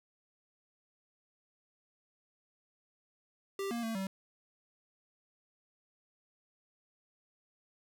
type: tone with pitch steps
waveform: square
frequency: 393.3 / 235 / 225.6 / 192.4 Hz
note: G4 / A#3 / A3 / G3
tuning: +6 / +14 / +44 / -32 cents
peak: -35 dBFS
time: 3.59-4.07 s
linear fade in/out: 2 ms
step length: 120 ms
effects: none